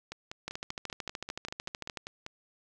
two click trains, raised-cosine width 0.2 ms, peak -22 / -19 dBFS, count 12 / 21, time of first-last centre 0.12-2.264 / 0.48-1.973 s, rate 5.13 / 13.4 Hz, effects none

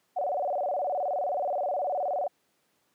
sine tone with vibrato, 650 Hz, E5, 24 cents flat, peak -26 dBFS, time 0.16-2.28 s, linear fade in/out 10 ms, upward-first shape square, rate 19 Hz, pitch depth 210 cents each way, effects pink hiss -71 dBFS RMS until 2.94 s + high-pass 200 Hz 12 dB/octave

